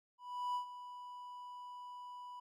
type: tone with ADSR envelope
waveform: triangle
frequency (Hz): 986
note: B5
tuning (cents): -3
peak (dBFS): -32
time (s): 0.18-2.4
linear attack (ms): 370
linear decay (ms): 100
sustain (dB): -13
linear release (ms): 7
effects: none